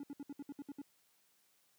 triangle tone bursts, 283.8 Hz, C#4, 41 cents sharp, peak -40 dBFS, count 9, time 0-0.817 s, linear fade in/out 2 ms, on 33 ms, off 65 ms, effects white hiss -73 dBFS RMS until 1.78 s + high-pass 100 Hz 12 dB/octave

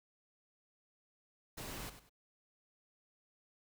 pink noise with echo, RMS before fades -45 dBFS, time 1.57-1.9 s, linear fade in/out 10 ms, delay 98 ms, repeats 2, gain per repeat -11 dB, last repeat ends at 2.096 s, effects none

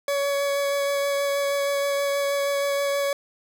40% pulse tone with vibrato, 563 Hz, C#5, 27 cents sharp, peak -21 dBFS, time 0.08-3.13 s, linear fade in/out 2 ms, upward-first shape sine, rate 6.3 Hz, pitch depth 10 cents each way, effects none

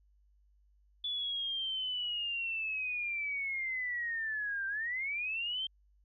sine linear two-way sweep, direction down then up, 3457 to 1563 to 3173 Hz, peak -33 dBFS, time 1.04-5.67 s, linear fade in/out 5 ms, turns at 4.67 s, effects added 50 Hz sine -64 dBFS peak until 6.04 s

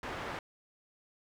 white low-pass noise, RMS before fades -40 dBFS, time 0.03-0.39 s, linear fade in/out 2 ms, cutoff 1500 Hz, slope 12 dB/octave, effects none

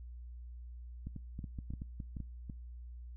clicks, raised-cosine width 5 ms, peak -30 dBFS, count 12, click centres 1.07 / 1.163 / 1.391 / 1.442 / 1.588 / 1.705 / 1.737 / 1.819 / 2.002 / 2.168 / 2.203 / 2.498 s, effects noise-tail reverb RT60 0.4 s tail -24 dB re dry + added 60 Hz sine -45 dBFS peak until 3.16 s

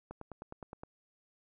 click train, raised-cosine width 1 ms, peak -30 dBFS, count 8, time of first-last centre 0.11-0.835 s, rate 9.66 Hz, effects none

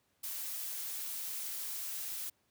blue noise, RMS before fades -40 dBFS, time 0.23-2.3 s, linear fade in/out 10 ms, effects pink hiss -75 dBFS RMS until 2.5 s + high-pass 80 Hz 12 dB/octave

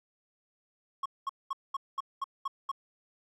triangle tone bursts, 1092 Hz, C#6, 26 cents flat, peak -28 dBFS, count 8, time 1.03-2.716 s, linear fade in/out 5 ms, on 27 ms, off 210 ms, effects none

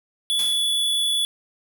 square tone, 3429 Hz, A7, 45 cents flat, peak -20 dBFS, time 0.3-1.25 s, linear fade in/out 0 ms
white noise with exponential decay, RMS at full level -32 dBFS, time 0.39-0.84 s, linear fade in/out 2 ms, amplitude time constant 96 ms
effects none

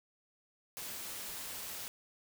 white noise with amplitude modulation, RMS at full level -42 dBFS, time 0.77-1.88 s, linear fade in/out 0 ms, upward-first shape sine, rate 186 Hz, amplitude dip 25%, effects none

